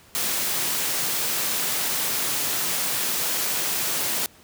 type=high-pass noise; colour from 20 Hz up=white; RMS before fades=-25 dBFS; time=0.15-4.26 s; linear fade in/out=0 ms; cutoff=110 Hz; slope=48 dB/octave; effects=pink hiss -52 dBFS RMS until 4.43 s + high-pass 60 Hz 12 dB/octave